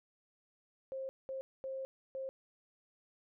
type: tone bursts at uneven times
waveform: sine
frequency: 532 Hz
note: C5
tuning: 29 cents sharp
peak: -38 dBFS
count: 4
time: 0.92-1.09 / 1.29-1.41 / 1.64-1.85 / 2.15-2.29 s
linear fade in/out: 0 ms
effects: none